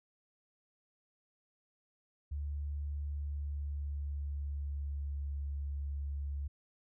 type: tone with pitch glide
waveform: sine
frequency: 72.5 to 70.84 Hz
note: D2 to C#2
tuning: -22 to +38 cents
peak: -35 dBFS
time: 2.31-6.48 s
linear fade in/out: 10 ms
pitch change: -40 cents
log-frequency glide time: 3.03-5.31 s
effects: none